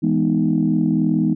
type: chord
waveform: sine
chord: E major seventh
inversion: none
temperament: equal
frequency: 164.81 / 207.7 / 246.9 / 311.1 Hz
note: E3 / G#3 / B3 / D#4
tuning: 0 / 0 / 0 / 0 cents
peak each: -20 dBFS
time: 0.02-1.35 s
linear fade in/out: 20 ms
effects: tanh soft clip ceiling -6 dBFS